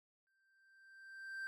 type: tone with exponential growth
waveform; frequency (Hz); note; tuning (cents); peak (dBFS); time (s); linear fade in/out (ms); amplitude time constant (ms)
triangle; 1568; G6; 0; -38; 0.27-1.47; 0; 260
effects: none